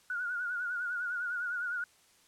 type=tone with vibrato; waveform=sine; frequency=1448 Hz; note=F#6; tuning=38 cents flat; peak=-32 dBFS; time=0.1-1.84 s; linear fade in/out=2 ms; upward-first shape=sine; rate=9.9 Hz; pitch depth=64 cents each way; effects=white hiss -64 dBFS RMS until 2.27 s + low-pass 10000 Hz 12 dB/octave